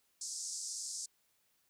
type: band-pass noise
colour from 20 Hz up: white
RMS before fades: -42 dBFS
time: 0.21-1.06 s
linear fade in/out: 5 ms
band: 4900 to 8600 Hz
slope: 48 dB/octave
effects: white hiss -75 dBFS RMS until 1.69 s